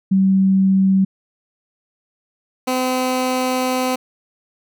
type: tone pair in turn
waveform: sine / 15% pulse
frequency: 191.8 / 255.8 Hz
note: G3 / C4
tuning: -37 / -39 cents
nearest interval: perfect fourth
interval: 498 cents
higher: second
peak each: -11 dBFS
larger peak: neither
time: 0.11-1.05 / 2.67-3.96 s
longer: second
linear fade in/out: 10 ms
effects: none